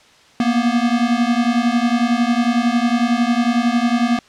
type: beating tone pair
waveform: square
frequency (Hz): 233.1 / 244.1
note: A#3 / B3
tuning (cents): 0 / -20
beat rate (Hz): 11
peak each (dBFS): -18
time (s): 0.4-4.19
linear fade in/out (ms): 2
effects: white hiss -49 dBFS RMS until 4.28 s + low-pass 5000 Hz 12 dB/octave